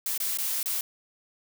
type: noise with dropouts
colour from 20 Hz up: blue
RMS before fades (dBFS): -29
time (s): 0.06-0.81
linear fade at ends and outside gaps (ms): 2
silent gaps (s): 0.178-0.201 / 0.374-0.385 / 0.63-0.658
effects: none